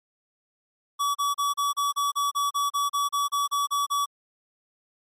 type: tone bursts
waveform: square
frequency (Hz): 1141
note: C#6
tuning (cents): +50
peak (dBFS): -23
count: 16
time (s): 0.99-4.06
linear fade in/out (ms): 20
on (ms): 160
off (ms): 34
effects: MP3 64 kbps